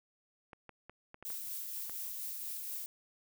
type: clicks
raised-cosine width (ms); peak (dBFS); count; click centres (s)
0.5; -34; 7; 0.532 / 0.693 / 0.896 / 1.144 / 1.226 / 1.303 / 1.896
type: noise with tremolo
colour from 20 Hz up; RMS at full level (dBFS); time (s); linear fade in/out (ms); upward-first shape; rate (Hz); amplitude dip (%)
violet; -40; 1.25-2.86; 0; triangle; 4.2; 30
effects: none